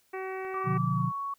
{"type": "harmonic tone", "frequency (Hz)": 378.7, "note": "F#4", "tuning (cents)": 40, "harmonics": [1, 2, 3, 4, 5, 6, 7], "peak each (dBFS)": [-35, -40, -43, -47, -44, -46, -53], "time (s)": [0.13, 0.78], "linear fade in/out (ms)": 10}
{"type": "clicks", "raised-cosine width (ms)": 0.5, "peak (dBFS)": -34, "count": 2, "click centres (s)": [0.449, 0.543]}
{"type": "tone with pitch glide", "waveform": "sine", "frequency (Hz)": [1158, 1114], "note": ["D6", "C#6"], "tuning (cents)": [-25, 8], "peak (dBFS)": -31, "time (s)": [0.54, 1.34], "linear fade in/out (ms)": 5, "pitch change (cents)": -67, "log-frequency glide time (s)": [0.87, 1.04]}
{"type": "chord", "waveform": "sine", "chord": "B diminished", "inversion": "none", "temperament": "just", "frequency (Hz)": [123.47, 148.16, 177.8], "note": ["B2", "D3", "F3"], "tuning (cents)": [0, 16, 31], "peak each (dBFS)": -30, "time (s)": [0.64, 1.12], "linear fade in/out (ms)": 50}
{"effects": ["white hiss -68 dBFS RMS until 1.38 s"]}